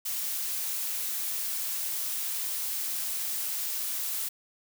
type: noise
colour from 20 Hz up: blue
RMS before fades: -32 dBFS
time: 0.05-4.29 s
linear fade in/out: 10 ms
effects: none